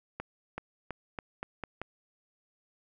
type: accelerating click train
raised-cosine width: 0.5 ms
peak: -21 dBFS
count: 7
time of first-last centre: 0.2-1.816 s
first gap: 380 ms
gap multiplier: 0.86
effects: none